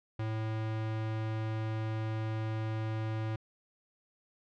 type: tone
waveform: square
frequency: 110 Hz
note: A2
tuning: in tune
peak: -33 dBFS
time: 0.19-3.36 s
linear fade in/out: 5 ms
effects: low-pass 3000 Hz 12 dB/octave